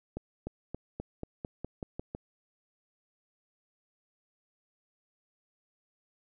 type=accelerating click train; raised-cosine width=2 ms; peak=-23 dBFS; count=10; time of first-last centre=0.17-2.149 s; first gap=300 ms; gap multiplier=0.92; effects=none